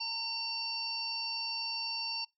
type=harmonic tone; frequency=912 Hz; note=A#5; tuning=38 cents flat; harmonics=1 / 3 / 5 / 6; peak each=-43 / -41 / -36 / -43 dBFS; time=0-2.25 s; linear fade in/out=10 ms; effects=noise-tail reverb RT60 0.2 s tail -24 dB re dry